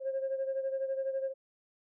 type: beating tone pair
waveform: sine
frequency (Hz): 534 / 546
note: C5 / C#5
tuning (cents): +35 / -26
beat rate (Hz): 12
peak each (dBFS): -31 / -37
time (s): 0-1.34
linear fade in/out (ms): 50
effects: tanh soft clip ceiling -26 dBFS